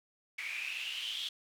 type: noise with band-pass filter sweep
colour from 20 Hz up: white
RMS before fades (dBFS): -39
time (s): 0.38-1.29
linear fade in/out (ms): 5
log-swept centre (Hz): 2200 to 3400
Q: 9.5
effects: none